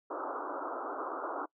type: band-pass noise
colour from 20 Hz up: white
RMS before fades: -38 dBFS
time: 0.1-1.46 s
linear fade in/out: 10 ms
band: 270 to 1400 Hz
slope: 96 dB/octave
effects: noise-tail reverb RT60 0.1 s tail -24 dB re dry